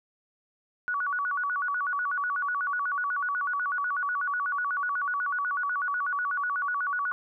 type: tone with vibrato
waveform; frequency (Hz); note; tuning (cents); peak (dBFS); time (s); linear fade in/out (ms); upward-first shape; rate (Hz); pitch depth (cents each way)
sine; 1290; E6; -38; -26; 0.88-7.12; 0; square; 8.1; 220
effects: none